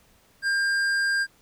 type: tone with tanh clipping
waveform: triangle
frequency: 1600 Hz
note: G6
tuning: 35 cents sharp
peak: -23 dBFS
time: 0.42-1.27 s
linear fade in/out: 50 ms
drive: 15 dB
effects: pink hiss -60 dBFS RMS until 1.41 s